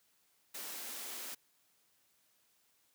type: high-pass noise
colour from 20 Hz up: white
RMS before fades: -44 dBFS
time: 0.54-1.35 s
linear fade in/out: 10 ms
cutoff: 210 Hz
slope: 48 dB/octave
effects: white hiss -73 dBFS RMS until 2.94 s + high-pass 80 Hz 12 dB/octave